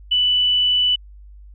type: tone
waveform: sine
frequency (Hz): 2977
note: F#7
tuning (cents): +10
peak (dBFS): -14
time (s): 0.11-0.96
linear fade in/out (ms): 10
effects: added 50 Hz sine -39 dBFS peak until 1.54 s